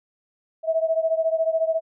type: beating tone pair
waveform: sine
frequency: 644 / 658 Hz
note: E5 / E5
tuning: -41 / -3 cents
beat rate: 14 Hz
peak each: -21 / -24 dBFS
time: 0.63-1.81 s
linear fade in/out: 50 ms
effects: none

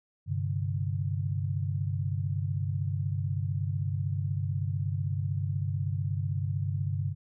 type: chord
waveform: sine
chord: G suspended fourth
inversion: none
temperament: equal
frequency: 98 / 130.81 / 146.83 Hz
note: G2 / C3 / D3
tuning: 0 / 0 / 0 cents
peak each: -30 / -34 / -33 dBFS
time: 0.26-7.15 s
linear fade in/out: 50 ms
effects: none

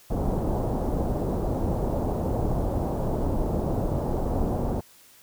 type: low-pass noise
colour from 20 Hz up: pink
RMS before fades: -26 dBFS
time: 0.1-4.81 s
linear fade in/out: 10 ms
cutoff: 790 Hz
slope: 24 dB/octave
effects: white hiss -54 dBFS RMS until 5.22 s

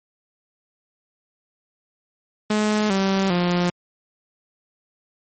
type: tone with pitch steps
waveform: sawtooth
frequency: 212.3 / 193.56 / 176.47 Hz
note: G#3 / G3 / F3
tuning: +38 / -22 / +18 cents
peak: -14 dBFS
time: 2.5-3.7 s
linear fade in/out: 5 ms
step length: 400 ms
effects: MP3 32 kbps

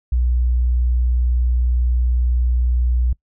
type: tone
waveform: sine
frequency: 61 Hz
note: B1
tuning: 21 cents flat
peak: -14 dBFS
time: 0.12-3.13 s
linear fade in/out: 5 ms
effects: noise-tail reverb RT60 0.1 s tail -23 dB re dry

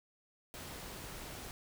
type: noise with amplitude modulation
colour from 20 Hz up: pink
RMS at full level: -45 dBFS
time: 0.54-1.51 s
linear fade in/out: 0 ms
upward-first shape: sine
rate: 238 Hz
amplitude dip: 35%
effects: none

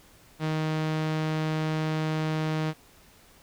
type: tone with low-pass filter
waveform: sawtooth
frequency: 156.5 Hz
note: D#3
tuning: 10 cents sharp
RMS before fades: -28 dBFS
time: 0.39-2.74 s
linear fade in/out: 50 ms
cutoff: 4400 Hz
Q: 0.77
effects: pink hiss -56 dBFS RMS until 3.42 s

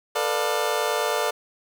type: chord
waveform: 25% pulse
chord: B half-diminished seventh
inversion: third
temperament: just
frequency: 444.5 / 493.9 / 592.7 / 711.2 Hz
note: A4 / B4 / D5 / F5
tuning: +18 / 0 / +16 / +31 cents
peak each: -23 / -26 / -23 / -26 dBFS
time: 0.15-1.31 s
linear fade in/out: 10 ms
effects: none

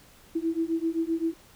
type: beating tone pair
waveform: sine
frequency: 324.8 / 332.5 Hz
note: E4 / E4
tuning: -26 / +15 cents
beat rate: 7.7 Hz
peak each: -28 dBFS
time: 0.35-1.34 s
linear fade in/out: 10 ms
effects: pink hiss -55 dBFS RMS until 1.55 s

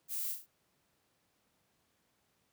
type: noise with echo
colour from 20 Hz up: violet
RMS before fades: -38 dBFS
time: 0.08-0.36 s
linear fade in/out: 50 ms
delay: 36 ms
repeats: 3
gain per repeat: -6 dB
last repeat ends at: 0.468 s
effects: pink hiss -75 dBFS RMS until 2.52 s + high-pass 100 Hz 12 dB/octave

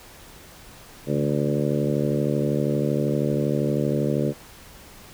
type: harmonic tone with a mistuned harmonic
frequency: 72.7 Hz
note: D2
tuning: 17 cents flat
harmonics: 2 / 3 / 4 / 5 / 6 / 7 / 8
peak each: -25 / -27 / -28 / -29 / -30 / -30 / -31 dBFS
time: 1.06-4.34 s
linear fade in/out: 50 ms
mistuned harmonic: 2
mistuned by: -39 cents
effects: pink hiss -46 dBFS RMS until 5.13 s

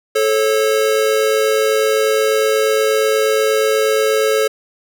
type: tone pair together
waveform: square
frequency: 435.7 / 544 Hz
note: A4 / C#5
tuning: -17 / -33 cents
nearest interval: major third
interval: 384 cents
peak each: -15 / -18 dBFS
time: 0.15-4.48 s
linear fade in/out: 10 ms
effects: none

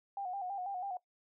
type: tone with vibrato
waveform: sine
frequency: 761 Hz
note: F#5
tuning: 48 cents sharp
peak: -36 dBFS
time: 0.17-0.97 s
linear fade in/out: 2 ms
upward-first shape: square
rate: 6.1 Hz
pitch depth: 76 cents each way
effects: noise-tail reverb RT60 0.1 s tail -19 dB re dry

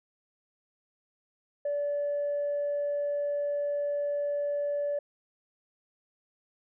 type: tone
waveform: sine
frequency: 578 Hz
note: D5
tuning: 28 cents flat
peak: -26 dBFS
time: 1.65-4.99 s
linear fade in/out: 5 ms
effects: tanh soft clip ceiling -24 dBFS

